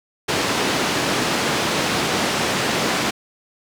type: band-pass noise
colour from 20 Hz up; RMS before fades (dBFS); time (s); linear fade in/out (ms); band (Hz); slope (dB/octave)
pink; -21; 0.28-3.11; 10; 190 to 6100; 12
effects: none